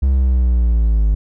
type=linear sweep; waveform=triangle; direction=down; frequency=68 to 51 Hz; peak=-9 dBFS; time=0.02-1.15 s; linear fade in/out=10 ms; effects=none